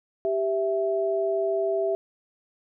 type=tone pair together; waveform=sine; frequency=392 / 659.3 Hz; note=G4 / E5; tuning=0 / 0 cents; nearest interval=major sixth; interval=900 cents; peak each=-25 / -25 dBFS; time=0.25-1.95 s; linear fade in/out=0 ms; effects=none